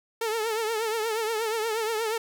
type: tone with vibrato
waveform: sawtooth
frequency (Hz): 444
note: A4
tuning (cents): +16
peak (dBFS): -22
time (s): 0.21-2.18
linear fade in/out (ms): 5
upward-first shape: triangle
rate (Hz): 8.4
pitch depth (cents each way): 94
effects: none